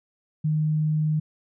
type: tone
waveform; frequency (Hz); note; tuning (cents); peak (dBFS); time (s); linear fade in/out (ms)
sine; 154.1; D#3; -16; -20; 0.44-1.2; 10
effects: none